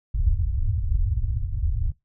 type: low-pass noise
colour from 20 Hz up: pink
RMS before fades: -23 dBFS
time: 0.14-1.92 s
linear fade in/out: 10 ms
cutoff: 110 Hz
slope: 48 dB/octave
effects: noise-tail reverb RT60 0.2 s tail -22 dB re dry